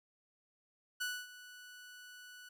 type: tone with ADSR envelope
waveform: sawtooth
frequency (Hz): 1480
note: F#6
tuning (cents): 0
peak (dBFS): -31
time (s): 1-2.49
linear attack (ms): 15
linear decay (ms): 250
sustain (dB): -17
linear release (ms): 6
effects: none